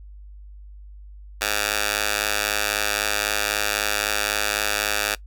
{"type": "tone with high-pass filter", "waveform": "10% pulse", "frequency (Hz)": 103.83, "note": "G#2", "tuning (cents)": 0, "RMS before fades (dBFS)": -24, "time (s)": [1.41, 5.15], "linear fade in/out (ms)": 5, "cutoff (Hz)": 1200, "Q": 0.57, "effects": ["noise-tail reverb RT60 0.1 s tail -20 dB re dry", "added 50 Hz sine -39 dBFS peak until 5.26 s"]}